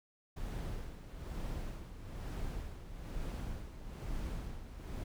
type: noise with tremolo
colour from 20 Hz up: brown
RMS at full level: -39 dBFS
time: 0.36-5.04 s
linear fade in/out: 10 ms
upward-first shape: sine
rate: 1.1 Hz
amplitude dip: 65%
effects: none